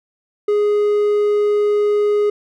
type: tone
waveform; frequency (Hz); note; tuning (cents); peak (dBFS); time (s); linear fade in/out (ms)
triangle; 415.3; G#4; 0; -11; 0.48-2.3; 5
effects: none